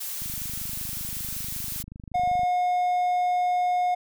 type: noise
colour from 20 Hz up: blue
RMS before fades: -33 dBFS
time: 0-1.83 s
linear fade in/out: 10 ms
type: click train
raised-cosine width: 5 ms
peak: -28 dBFS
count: 57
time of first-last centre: 0.22-2.433 s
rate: 25.3 Hz
type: tone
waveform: triangle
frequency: 720 Hz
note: F#5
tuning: 47 cents flat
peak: -19 dBFS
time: 2.14-3.95 s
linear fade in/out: 10 ms
effects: none